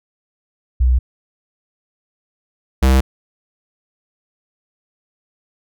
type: tone pair in turn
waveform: sine / square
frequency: 62.4 / 65.69 Hz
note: B1 / C2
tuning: +19 / +7 cents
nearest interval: minor second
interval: 88 cents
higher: second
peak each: -10 dBFS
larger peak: neither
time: 0.8-0.99 / 2.82-3.01 s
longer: neither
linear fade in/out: 10 ms
effects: none